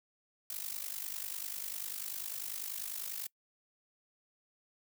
blue noise with amplitude modulation, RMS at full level -37 dBFS, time 0.5-3.27 s, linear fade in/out 2 ms, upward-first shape sine, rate 50.1 Hz, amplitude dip 80%, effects noise-tail reverb RT60 0.1 s tail -24 dB re dry

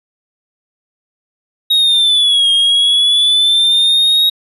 triangle linear two-way sweep, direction down then up, 3788 to 3233 to 3788 Hz, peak -7 dBFS, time 1.7-4.3 s, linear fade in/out 10 ms, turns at 2.51 s, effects resampled to 32000 Hz

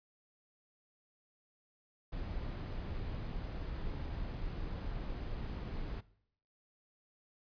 brown noise, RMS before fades -40 dBFS, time 2.12-6.01 s, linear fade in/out 10 ms, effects noise-tail reverb RT60 0.7 s tail -20 dB re dry + resampled to 11025 Hz

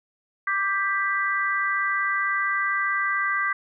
sine chord, G major, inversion second, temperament equal with one note detuned, 1174.7 / 1578.9 / 1975.5 Hz, D6 / G6 / B6, 0 / +12 / 0 cents, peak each -26 dBFS, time 0.47-3.53 s, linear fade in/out 5 ms, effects none

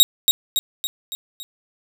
sawtooth tone with echo, 3788 Hz, A#7, 27 cents sharp, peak -4 dBFS, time 0-0.03 s, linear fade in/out 0 ms, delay 280 ms, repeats 5, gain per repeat -5 dB, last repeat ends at 1.43 s, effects none

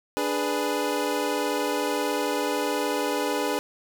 25% pulse chord, G# diminished, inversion second, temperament equal, 293.7 / 415.3 / 493.9 Hz, D4 / G#4 / B4, 0 / 0 / 0 cents, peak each -25 dBFS, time 0.17-3.59 s, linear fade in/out 0 ms, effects none

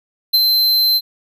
square tone with ADSR envelope, 4100 Hz, C8, 36 cents flat, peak -9 dBFS, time 0.33-1.01 s, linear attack 14 ms, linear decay 40 ms, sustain -3 dB, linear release 46 ms, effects none

